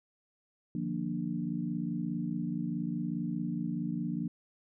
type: tone cluster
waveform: sine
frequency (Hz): 152 / 176.8 / 233.8 / 294.6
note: D#3 / F3 / A#3 / D4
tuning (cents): -40 / +22 / +5 / +6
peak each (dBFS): -40 / -35 / -36 / -38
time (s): 0.75-4.28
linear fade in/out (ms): 2
effects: none